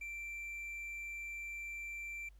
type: tone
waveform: triangle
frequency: 2349 Hz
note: D7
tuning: in tune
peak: -40 dBFS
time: 0.01-2.29 s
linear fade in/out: 5 ms
effects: added 50 Hz sine -56 dBFS peak until 2.39 s + pink hiss -75 dBFS RMS until 2.39 s